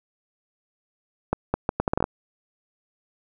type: accelerating click train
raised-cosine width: 1 ms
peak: -7 dBFS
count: 10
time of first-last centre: 1.33-2.041 s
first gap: 210 ms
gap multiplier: 0.72
effects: none